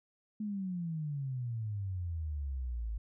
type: exponential sweep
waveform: sine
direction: down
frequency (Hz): 216.3 to 52.4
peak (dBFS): -34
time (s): 0.4-2.98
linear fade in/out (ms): 5
effects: none